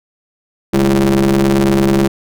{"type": "ring-modulated tone", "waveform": "35% pulse", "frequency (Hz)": 69.3, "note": "C#2", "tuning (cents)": 0, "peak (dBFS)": -5, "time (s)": [0.73, 2.08], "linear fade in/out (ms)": 10, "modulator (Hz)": 268, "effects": []}